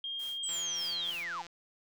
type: tone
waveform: sine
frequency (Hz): 3220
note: G7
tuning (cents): +46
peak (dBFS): -35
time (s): 0.04-1.11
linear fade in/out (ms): 2
type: noise with tremolo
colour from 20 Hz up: white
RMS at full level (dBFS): -50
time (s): 0.19-1.24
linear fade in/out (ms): 5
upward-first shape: sine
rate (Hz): 3.4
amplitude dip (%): 100
type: linear sweep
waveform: sine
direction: down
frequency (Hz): 8160 to 766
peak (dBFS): -35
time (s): 0.43-1.42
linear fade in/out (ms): 5
type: click train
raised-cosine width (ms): 0.2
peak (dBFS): -30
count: 168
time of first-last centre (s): 0.49-1.467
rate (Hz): 171
effects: none